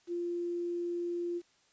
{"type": "tone with quantisation", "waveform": "sine", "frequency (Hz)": 346.9, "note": "F4", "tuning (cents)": -12, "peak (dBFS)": -32, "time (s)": [0.07, 1.42], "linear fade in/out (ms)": 50, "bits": 10, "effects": ["white hiss -68 dBFS RMS until 1.72 s", "resampled to 16000 Hz"]}